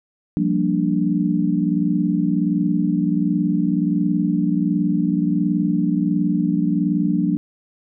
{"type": "chord", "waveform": "sine", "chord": "G minor seventh", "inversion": "third", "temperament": "equal", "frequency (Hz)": [174.61, 196, 233.1, 293.7], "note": ["F3", "G3", "Bb3", "D4"], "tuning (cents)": [0, 0, 0, 0], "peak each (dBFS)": [-21, -22, -24, -21], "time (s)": [0.37, 7.37], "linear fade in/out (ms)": 0, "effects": []}